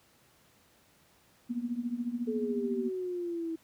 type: tone with tremolo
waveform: sine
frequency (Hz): 240.1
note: B3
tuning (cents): -49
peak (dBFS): -27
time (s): 1.49-2.9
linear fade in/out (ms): 20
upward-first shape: triangle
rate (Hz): 14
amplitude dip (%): 90
type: exponential sweep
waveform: sine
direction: down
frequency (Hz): 435.3 to 323.3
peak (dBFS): -32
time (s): 2.27-3.56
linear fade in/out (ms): 10
effects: pink hiss -64 dBFS RMS until 3.63 s + high-pass 80 Hz 12 dB/octave